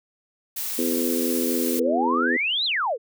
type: noise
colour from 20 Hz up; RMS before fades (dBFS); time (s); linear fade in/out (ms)
blue; -29; 0.56-1.8; 10
type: harmonic tone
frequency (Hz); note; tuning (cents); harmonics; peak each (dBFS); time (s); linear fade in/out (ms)
84; E2; +33; 3 / 4 / 5 / 6; -25 / -27 / -29 / -31; 0.78-2.37; 10
type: exponential two-way sweep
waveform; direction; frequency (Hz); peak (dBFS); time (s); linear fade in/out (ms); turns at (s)
sine; up then down; 413.7 to 4186 to 413.7; -21; 1.76-2.98; 50; 2.65
effects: none